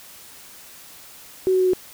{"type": "tone with pitch steps", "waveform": "sine", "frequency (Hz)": [375, 372.6, 370.3, 367.9], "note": ["F#4", "F#4", "F#4", "F#4"], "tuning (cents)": [23, 12, 1, -10], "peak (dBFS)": -15, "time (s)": [1.47, 1.734], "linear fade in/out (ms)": 0, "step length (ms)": 66, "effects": ["white hiss -44 dBFS RMS until 1.93 s"]}